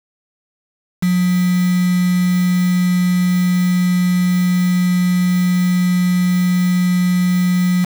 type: tone with quantisation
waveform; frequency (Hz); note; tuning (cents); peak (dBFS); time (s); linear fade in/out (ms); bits
sine; 179.9; F#3; -48; -12; 1.02-7.85; 10; 4
effects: none